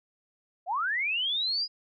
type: linear sweep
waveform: sine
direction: up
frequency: 643 to 4978 Hz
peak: -26 dBFS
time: 0.66-1.68 s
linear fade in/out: 50 ms
effects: none